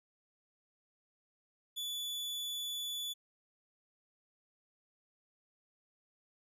40% pulse tone, 3455 Hz, A7, 32 cents flat, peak -36 dBFS, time 1.76-3.14 s, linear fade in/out 20 ms, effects none

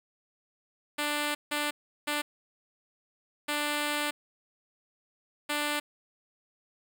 5% pulse tone bursts at uneven times, 295 Hz, D4, 8 cents sharp, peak -17 dBFS, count 5, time 0.98-1.35 / 1.51-1.71 / 2.07-2.22 / 3.48-4.11 / 5.49-5.8 s, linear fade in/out 10 ms, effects none

